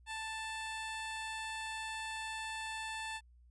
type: tone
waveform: 15% pulse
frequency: 882 Hz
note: A5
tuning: 4 cents sharp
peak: -33 dBFS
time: 0.06-3.21 s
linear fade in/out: 50 ms
effects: added 60 Hz sine -59 dBFS peak until 3.5 s + resampled to 22050 Hz